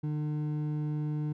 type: tone pair together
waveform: triangle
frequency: 150.18 / 302.8 Hz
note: D3 / D#4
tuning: +39 / -47 cents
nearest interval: octave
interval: 1214 cents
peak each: -28 / -36 dBFS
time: 0.03-1.33 s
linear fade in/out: 10 ms
effects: none